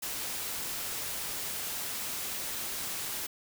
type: noise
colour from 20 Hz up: white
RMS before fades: -36 dBFS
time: 0.02-3.27 s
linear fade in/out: 10 ms
effects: none